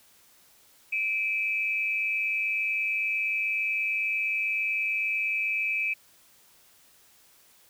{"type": "tone pair together", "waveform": "sine", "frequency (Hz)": [2349, 2558], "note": ["D7", "D#7"], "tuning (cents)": [0, 47], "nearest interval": "minor second", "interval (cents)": 147, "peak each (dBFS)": -28, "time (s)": [0.92, 5.94], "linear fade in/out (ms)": 10, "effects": ["white hiss -59 dBFS RMS until 7.69 s"]}